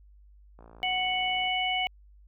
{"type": "click train", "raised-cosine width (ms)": 1, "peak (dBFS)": -37, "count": 51, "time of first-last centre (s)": [0.59, 1.473], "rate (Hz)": 56.6}
{"type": "harmonic tone", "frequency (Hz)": 740, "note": "F#5", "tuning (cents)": 0, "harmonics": [1, 3, 4], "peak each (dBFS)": [-30, -30, -30], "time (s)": [0.83, 1.87], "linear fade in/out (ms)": 0}
{"effects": ["added 50 Hz sine -52 dBFS peak until 2.27 s"]}